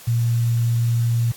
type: tone with quantisation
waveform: sine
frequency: 117.5 Hz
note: A#2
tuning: 14 cents sharp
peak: -16 dBFS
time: 0.07-1.32 s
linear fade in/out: 10 ms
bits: 7
effects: white hiss -42 dBFS RMS until 1.36 s + AAC 64 kbps